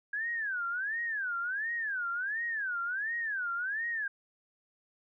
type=tone with vibrato; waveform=sine; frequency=1612 Hz; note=G6; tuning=48 cents sharp; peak=-31 dBFS; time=0.13-4.08 s; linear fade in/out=5 ms; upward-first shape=sine; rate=1.4 Hz; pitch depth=270 cents each way; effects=none